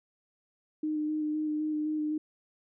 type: tone with vibrato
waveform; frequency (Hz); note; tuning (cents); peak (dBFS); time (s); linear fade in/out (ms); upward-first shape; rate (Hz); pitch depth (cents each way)
sine; 305.5; D#4; -32; -28; 0.83-2.18; 5; square; 3.9; 13
effects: none